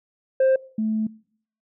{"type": "tone pair in turn", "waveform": "sine", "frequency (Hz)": [527, 217.9], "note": ["C5", "A3"], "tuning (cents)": [12, -17], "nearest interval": "octave + minor third", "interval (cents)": 1529, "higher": "first", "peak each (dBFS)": [-12, -20], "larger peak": "first", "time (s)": [[0.4, 0.56], [0.78, 1.07]], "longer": "second", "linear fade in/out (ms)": 5, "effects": ["noise-tail reverb RT60 0.6 s tail -24 dB re dry", "tanh soft clip ceiling -14 dBFS"]}